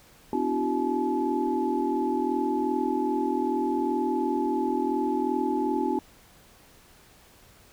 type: tone cluster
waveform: sine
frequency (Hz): 254 / 294.7 / 337 / 379.7 / 859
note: B3 / D4 / E4 / F#4 / A5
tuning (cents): +49 / +6 / +38 / +45 / -42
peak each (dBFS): -30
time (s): 0.33-5.99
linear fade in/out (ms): 2
effects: pink hiss -55 dBFS RMS until 7.72 s